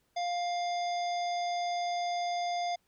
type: harmonic tone with a mistuned harmonic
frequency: 702 Hz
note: F5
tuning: 9 cents sharp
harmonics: 1 / 3 / 5 / 7 / 9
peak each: -30 / -43 / -44 / -45 / -50 dBFS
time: 0.16-2.76 s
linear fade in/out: 10 ms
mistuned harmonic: 9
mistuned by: +19 cents
effects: pink hiss -74 dBFS RMS until 2.87 s